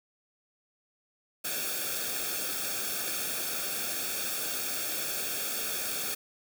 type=noise with comb filter; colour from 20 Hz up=white; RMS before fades=-33 dBFS; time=1.44-6.15 s; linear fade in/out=10 ms; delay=1 ms; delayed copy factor=-0.75; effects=none